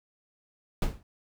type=noise with exponential decay; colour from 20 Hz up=brown; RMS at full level=-21 dBFS; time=0.82-1.03 s; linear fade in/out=2 ms; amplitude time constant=45 ms; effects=none